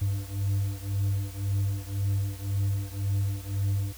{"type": "beating tone pair", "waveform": "triangle", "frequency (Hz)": [98.4, 100.3], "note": ["G2", "G2"], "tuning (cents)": [7, 40], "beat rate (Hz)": 1.9, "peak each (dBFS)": [-26, -28], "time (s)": [0.01, 3.93], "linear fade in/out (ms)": 10, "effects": ["added 60 Hz sine -45 dBFS peak until 3.97 s", "white hiss -48 dBFS RMS until 3.97 s"]}